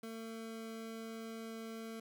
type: tone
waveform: 25% pulse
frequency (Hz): 224.9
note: A3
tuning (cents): +38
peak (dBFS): -40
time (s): 0.03-2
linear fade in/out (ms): 5
effects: none